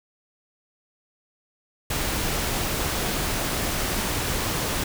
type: noise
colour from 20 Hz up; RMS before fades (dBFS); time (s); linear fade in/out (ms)
pink; -26; 1.9-4.84; 5
effects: none